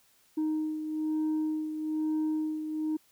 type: beating tone pair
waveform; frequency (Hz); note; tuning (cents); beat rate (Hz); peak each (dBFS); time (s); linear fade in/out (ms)
sine; 310.4 / 311.5; D#4 / D#4; -4 / +2; 1.1; -27 / -34; 0.37-2.97; 10
effects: tanh soft clip ceiling -25 dBFS + white hiss -65 dBFS RMS until 3.11 s